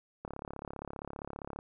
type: click train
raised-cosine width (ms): 1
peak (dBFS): -26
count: 48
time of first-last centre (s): 0.25-1.589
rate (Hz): 35.1
effects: none